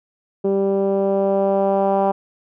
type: tone with low-pass filter sweep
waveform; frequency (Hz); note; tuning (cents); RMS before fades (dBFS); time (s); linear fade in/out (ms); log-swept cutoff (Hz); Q
10% pulse; 196; G3; 0; -18; 0.44-2.12; 10; 410 to 790; 2.4
effects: none